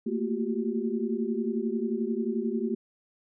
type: tone cluster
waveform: sine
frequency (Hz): 221.7 / 232.9 / 356.8 / 388.5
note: A3 / A#3 / F4 / G4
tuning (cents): +13 / -1 / +37 / -16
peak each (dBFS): -31 / -31 / -34 / -33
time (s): 0.06-2.75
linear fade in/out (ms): 10
effects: none